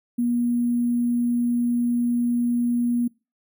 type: tone with sample-and-hold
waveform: sine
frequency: 240 Hz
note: B3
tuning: 49 cents flat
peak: -19 dBFS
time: 0.18-3.08 s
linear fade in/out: 10 ms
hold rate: 11025 Hz
effects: noise-tail reverb RT60 0.3 s tail -25 dB re dry